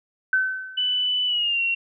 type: tone with exponential decay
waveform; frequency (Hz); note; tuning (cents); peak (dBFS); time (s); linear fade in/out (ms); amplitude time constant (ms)
sine; 1526; G6; -47; -15; 0.33-1.07; 2; 160
type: tone with pitch glide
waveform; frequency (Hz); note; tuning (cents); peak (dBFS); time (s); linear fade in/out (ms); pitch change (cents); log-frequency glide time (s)
sine; 2988 to 2740; F#7 to F7; +16 to -34; -20; 0.77-1.75; 10; -150; 1.26-1.61
effects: none